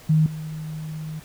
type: tone with level steps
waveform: sine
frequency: 156.2 Hz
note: D#3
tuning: 7 cents sharp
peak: -14 / -29 dBFS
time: 0.09-1.2 s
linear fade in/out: 10 ms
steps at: 0.26 s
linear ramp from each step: 2 ms
effects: pink hiss -47 dBFS RMS until 1.24 s